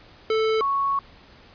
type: tone pair in turn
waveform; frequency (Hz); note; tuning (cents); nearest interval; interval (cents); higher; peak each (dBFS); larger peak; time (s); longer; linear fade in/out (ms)
square / sine; 439.8 / 1108.2; A4 / C#6; -1 / -1; octave + major third; 1600; second; -20; neither; 0.3-0.61 / 0.61-0.99; second; 2
effects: pink hiss -50 dBFS RMS until 1.54 s + resampled to 11025 Hz